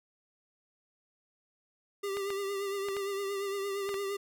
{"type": "tone with vibrato", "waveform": "square", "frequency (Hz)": 396.9, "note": "G4", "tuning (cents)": 22, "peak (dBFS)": -33, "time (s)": [2.03, 4.17], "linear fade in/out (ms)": 10, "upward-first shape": "triangle", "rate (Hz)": 8.7, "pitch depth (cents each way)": 46}
{"type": "clicks", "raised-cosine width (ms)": 0.3, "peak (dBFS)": -24, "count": 6, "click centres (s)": [2.17, 2.304, 2.886, 2.967, 3.891, 3.942]}
{"effects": []}